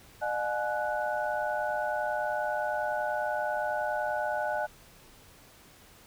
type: tone cluster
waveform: sine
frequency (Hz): 607 / 717 / 848 / 1479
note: D#5 / F5 / G#5 / F#6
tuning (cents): -43 / +45 / +36 / -1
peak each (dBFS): -32 / -35 / -33 / -35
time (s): 0.21-4.67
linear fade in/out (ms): 20
effects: pink hiss -55 dBFS RMS until 6.06 s